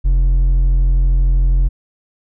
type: tone with hard clipping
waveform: sine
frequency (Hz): 43.65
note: F1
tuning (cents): 0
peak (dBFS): -11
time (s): 0.04-1.69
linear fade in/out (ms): 20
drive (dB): 4
effects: none